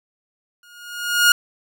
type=tone with exponential growth; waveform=sawtooth; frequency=1431 Hz; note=F6; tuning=42 cents sharp; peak=-5 dBFS; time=0.63-1.32 s; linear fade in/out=2 ms; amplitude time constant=150 ms; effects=none